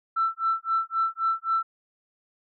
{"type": "tone with tremolo", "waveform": "sine", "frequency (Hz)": 1334, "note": "E6", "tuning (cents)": 20, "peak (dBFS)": -19, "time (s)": [0.16, 1.63], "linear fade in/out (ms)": 10, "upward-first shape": "sine", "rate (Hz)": 3.8, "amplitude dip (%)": 100, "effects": ["tanh soft clip ceiling -15 dBFS"]}